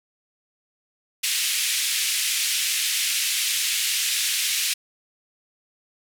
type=band-pass noise; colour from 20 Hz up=pink; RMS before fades=-24 dBFS; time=1.23-4.74 s; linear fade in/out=10 ms; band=2300 to 13000 Hz; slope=24 dB/octave; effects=none